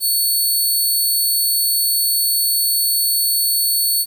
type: tone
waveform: 5% pulse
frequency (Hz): 4435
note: C#8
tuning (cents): 0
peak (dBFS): -8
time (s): 0-4.06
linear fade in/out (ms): 50
effects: 8-bit